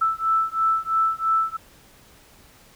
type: beating tone pair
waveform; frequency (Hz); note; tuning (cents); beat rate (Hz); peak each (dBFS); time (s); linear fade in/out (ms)
sine; 1318.5 / 1321.5; E6 / E6; 0 / +4; 3; -22; 0.01-1.57; 10
effects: pink hiss -52 dBFS RMS until 2.75 s